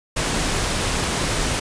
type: noise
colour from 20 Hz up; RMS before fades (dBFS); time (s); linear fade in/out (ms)
pink; -22; 0.16-1.6; 10
effects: resampled to 22050 Hz